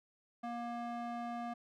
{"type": "tone with band-pass filter", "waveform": "square", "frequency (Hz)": 236.9, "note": "A#3", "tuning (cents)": 28, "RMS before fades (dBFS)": -41, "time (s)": [0.43, 1.54], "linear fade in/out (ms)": 10, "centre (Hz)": 750, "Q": 1.2, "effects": []}